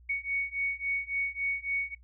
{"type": "beating tone pair", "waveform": "sine", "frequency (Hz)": [2227, 2230.6], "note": ["C#7", "C#7"], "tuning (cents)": [7, 10], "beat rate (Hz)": 3.6, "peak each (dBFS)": [-33, -32], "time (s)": [0.09, 1.95], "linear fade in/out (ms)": 10, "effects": ["noise-tail reverb RT60 0.1 s tail -18 dB re dry", "added 60 Hz sine -53 dBFS peak until 2.03 s"]}